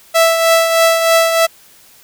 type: tone with tremolo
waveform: sawtooth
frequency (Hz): 659.3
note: E5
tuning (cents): 0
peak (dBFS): -3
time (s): 0.14-1.47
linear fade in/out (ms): 20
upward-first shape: triangle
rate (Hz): 3.2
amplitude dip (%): 55
effects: white hiss -45 dBFS RMS until 2.03 s